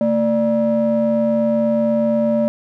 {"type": "ring-modulated tone", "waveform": "triangle", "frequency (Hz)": 181.9, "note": "F#3", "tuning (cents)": -29, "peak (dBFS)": -9, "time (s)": [0.01, 2.48], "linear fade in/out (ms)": 0, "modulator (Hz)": 408, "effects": []}